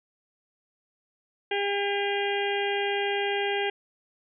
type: harmonic tone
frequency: 402.6 Hz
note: G4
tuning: 46 cents sharp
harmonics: 1 / 2 / 4 / 5 / 6 / 7 / 8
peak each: -28 / -31 / -34 / -35 / -36 / -36 / -37 dBFS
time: 1.51-3.7 s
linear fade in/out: 5 ms
effects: none